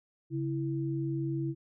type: tone pair together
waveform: sine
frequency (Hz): 138.58 / 329.6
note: C#3 / E4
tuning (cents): 0 / 0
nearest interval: octave + minor third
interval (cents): 1500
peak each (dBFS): -32 / -33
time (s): 0.3-1.55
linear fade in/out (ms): 50
effects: none